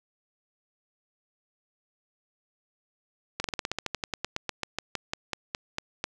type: slowing click train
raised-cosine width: 0.2 ms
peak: -12 dBFS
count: 23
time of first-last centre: 3.4-6.041 s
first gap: 42 ms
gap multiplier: 1.09
effects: none